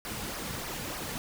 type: noise with flanger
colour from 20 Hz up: pink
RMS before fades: -37 dBFS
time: 0.05-1.18 s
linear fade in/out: 0 ms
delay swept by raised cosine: 0.26 to 3.16 ms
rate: 3.3 Hz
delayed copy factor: -0.6
effects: none